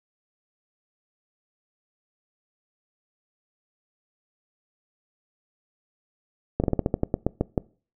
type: slowing click train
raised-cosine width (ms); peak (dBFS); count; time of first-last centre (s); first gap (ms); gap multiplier
2; -8; 12; 6.6-7.578; 38; 1.16
effects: noise-tail reverb RT60 0.4 s tail -23 dB re dry